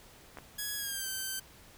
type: clicks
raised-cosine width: 0.5 ms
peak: -29 / -29 dBFS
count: 2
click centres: 0.372 / 0.386 s
type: tone with pitch glide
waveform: 5% pulse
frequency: 1670 to 1549.2 Hz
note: G#6 to G6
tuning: +9 to -21 cents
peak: -24 dBFS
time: 0.58-1.4 s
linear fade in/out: 10 ms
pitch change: -130 cents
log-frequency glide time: 0.77-1.08 s
effects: pink hiss -56 dBFS RMS until 1.77 s